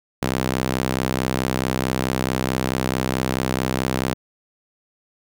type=tone with high-pass filter; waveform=sawtooth; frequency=64.6 Hz; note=C2; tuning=21 cents flat; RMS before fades=-23 dBFS; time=0.22-4.14 s; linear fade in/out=5 ms; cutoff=160 Hz; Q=0.73; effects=none